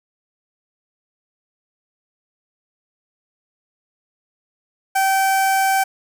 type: tone with notch filter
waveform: sawtooth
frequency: 773 Hz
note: G5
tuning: 24 cents flat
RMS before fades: -17 dBFS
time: 4.95-5.84 s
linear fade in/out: 10 ms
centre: 3700 Hz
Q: 1.1
effects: none